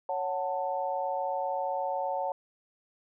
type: chord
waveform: sine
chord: F# minor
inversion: second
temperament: just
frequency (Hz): 555 / 740 / 888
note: C#5 / F#5 / A5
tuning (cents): +2 / 0 / +16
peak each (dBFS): -33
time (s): 0.09-2.32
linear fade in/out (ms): 2
effects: none